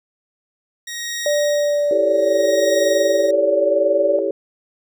15% pulse tone with tremolo, 1882 Hz, A#6, 16 cents sharp, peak -17 dBFS, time 0.87-3.31 s, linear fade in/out 5 ms, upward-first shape sine, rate 0.65 Hz, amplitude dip 95%
sine tone with pitch glide, 587.3 to 575.5 Hz, D5 to D5, 0 to -35 cents, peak -15 dBFS, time 1.26-4.19 s, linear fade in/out 2 ms, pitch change -35 cents, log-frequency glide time 1.43-2.56 s
sine chord, A dominant seventh, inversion second, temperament equal, 329.6 / 392 / 440 / 554.4 Hz, E4 / G4 / A4 / C#5, 0 / 0 / 0 / 0 cents, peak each -26 / -22 / -25 / -22 dBFS, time 1.91-4.31 s, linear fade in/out 2 ms
effects none

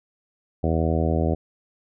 harmonic tone, 80.9 Hz, E2, 32 cents flat, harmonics 1 / 2 / 3 / 4 / 5 / 6 / 7 / 8 / 9, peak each -23 / -26 / -28 / -29 / -30 / -31 / -31 / -32 / -33 dBFS, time 0.63-1.35 s, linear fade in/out 10 ms, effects none

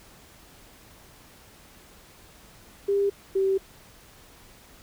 sine tone pair in turn, 399.8 / 386.2 Hz, G4 / G4, +34 / -26 cents, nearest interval minor second, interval 60 cents, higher first, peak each -20 dBFS, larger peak neither, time 2.88-3.1 / 3.35-3.58 s, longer second, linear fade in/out 10 ms, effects pink hiss -52 dBFS RMS until 4.82 s

